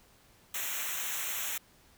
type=noise with comb filter; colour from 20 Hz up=white; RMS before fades=-35 dBFS; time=0.54-1.58 s; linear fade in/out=5 ms; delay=0.21 ms; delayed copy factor=-0.9; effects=pink hiss -62 dBFS RMS until 1.97 s